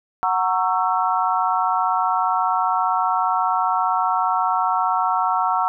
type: chord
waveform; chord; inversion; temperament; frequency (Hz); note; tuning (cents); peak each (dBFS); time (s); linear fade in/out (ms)
sine; F# dominant seventh; none; just; 740 / 925 / 1110 / 1332; F#5 / A#5 / C#6 / E6; 0 / -14 / +2 / +18; -22 / -22 / -24 / -23; 0.23-5.68; 0
effects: none